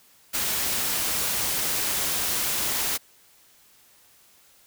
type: noise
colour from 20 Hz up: white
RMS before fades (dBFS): -26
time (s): 0.33-2.98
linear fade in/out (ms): 20
effects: white hiss -57 dBFS RMS until 4.66 s